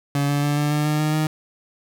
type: tone with pitch steps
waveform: 30% pulse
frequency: 142.2 / 143.94 / 145.69 / 147.47 / 149.27 / 151.09 / 152.94 / 154.8 Hz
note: C#3 / D3 / D3 / D3 / D3 / D3 / D#3 / D#3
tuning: +45 / -34 / -14 / +8 / +29 / +49 / -29 / -9 cents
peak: -16 dBFS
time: 0.15-1.27 s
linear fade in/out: 2 ms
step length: 140 ms
effects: none